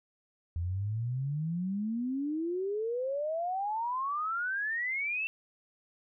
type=exponential sweep; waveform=sine; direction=up; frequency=82.41 to 2700 Hz; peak=-30 dBFS; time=0.56-5.27 s; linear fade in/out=0 ms; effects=none